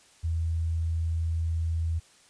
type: tone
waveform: sine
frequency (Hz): 82.1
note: E2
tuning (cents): -6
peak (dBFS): -25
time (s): 0.23-2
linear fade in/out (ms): 20
effects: white hiss -58 dBFS RMS until 2.29 s + resampled to 22050 Hz